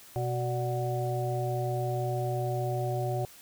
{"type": "harmonic tone with a mistuned harmonic", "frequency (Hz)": 123.47, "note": "B2", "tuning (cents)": 0, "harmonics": [1, 3, 5, 6], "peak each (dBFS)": [-30, -35, -36, -35], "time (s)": [0.16, 3.25], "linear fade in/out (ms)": 0, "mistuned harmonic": 5, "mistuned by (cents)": -89, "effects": ["white hiss -52 dBFS RMS until 3.41 s"]}